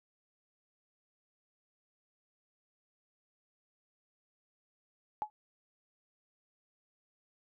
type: tone with exponential decay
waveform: sine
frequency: 850 Hz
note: G#5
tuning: 40 cents sharp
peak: -27 dBFS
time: 5.22-5.3 s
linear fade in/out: 0 ms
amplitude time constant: 17 ms
effects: none